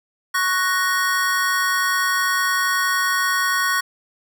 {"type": "chord", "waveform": "square", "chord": "F# major", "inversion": "second", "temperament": "equal", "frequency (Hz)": [1108.7, 1480, 1864.7], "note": ["C#6", "F#6", "A#6"], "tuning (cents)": [0, 0, 0], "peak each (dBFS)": -23, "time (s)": [0.34, 3.81], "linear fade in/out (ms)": 10, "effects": []}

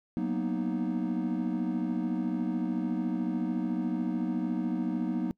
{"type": "chord", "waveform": "triangle", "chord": "B major seventh", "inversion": "second", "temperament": "equal", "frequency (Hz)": [185, 233.1, 246.9, 311.1], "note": ["F#3", "A#3", "B3", "D#4"], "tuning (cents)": [0, 0, 0, 0], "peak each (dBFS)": -31, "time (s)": [0.17, 5.31], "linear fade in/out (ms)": 0, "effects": ["noise-tail reverb RT60 0.1 s tail -25 dB re dry", "tanh soft clip ceiling -19 dBFS"]}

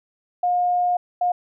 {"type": "tone bursts at uneven times", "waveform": "sine", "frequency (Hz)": 714, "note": "F5", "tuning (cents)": 38, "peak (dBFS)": -17, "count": 2, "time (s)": [[0.43, 0.97], [1.21, 1.32]], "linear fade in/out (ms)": 5, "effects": []}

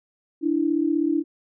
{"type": "tone pair together", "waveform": "sine", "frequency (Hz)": [294.3, 330.3], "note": ["D4", "E4"], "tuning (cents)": [4, 4], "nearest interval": "major second", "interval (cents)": 200, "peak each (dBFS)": -22, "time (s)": [0.41, 1.24], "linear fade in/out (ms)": 50, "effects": []}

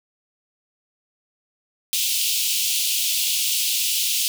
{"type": "high-pass noise", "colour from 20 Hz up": "pink", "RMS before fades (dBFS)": -22, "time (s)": [1.93, 4.28], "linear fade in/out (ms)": 0, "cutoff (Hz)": 2700, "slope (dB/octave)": 48, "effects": []}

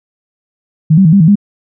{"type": "tone with pitch steps", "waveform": "sine", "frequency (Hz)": [157, 192.7, 158.8, 199.1, 159.4, 203.8], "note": ["D#3", "G3", "D#3", "G3", "D#3", "G#3"], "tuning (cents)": [16, -29, 36, 27, 42, -32], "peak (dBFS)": -3, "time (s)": [0.9, 1.356], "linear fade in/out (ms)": 10, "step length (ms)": 76, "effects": []}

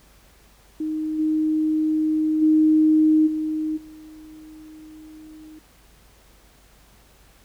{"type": "tone with level steps", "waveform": "sine", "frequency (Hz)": 311.1, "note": "D#4", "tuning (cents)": 0, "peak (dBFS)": [-23, -18, -13, -22, -40], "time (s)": [0.8, 5.59], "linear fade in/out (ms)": 5, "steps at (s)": [1.18, 2.41, 3.26, 3.76], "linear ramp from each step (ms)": 20, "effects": ["added 50 Hz sine -55 dBFS peak until 7.44 s", "pink hiss -55 dBFS RMS until 7.44 s"]}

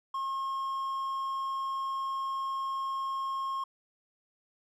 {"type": "tone", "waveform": "triangle", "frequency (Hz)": 1077, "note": "C6", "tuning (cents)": 50, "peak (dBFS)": -29, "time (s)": [0.14, 3.64], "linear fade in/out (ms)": 5, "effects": []}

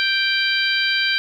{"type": "harmonic tone", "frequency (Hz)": 784, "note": "G5", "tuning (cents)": 0, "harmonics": [2, 3, 4, 5, 6], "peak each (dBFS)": [-21, -23, -24, -25, -26], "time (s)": [0, 1.18], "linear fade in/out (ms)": 0, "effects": ["8-bit"]}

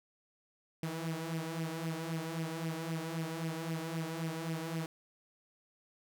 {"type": "tone with flanger", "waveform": "sawtooth", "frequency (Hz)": 162.7, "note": "E3", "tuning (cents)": -22, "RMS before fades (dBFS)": -38, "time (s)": [0.83, 4.86], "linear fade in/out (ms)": 2, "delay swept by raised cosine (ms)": [0.36, 4.16], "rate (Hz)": 3.8, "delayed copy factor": 0.65, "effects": []}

